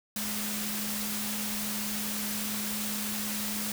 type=tone in noise; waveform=sine; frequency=210.2 Hz; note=G#3; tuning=21 cents sharp; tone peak=-36 dBFS; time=0.16-3.72 s; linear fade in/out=2 ms; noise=white; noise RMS=-34 dBFS; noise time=0.16-3.72 s; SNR=-5 dB; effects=none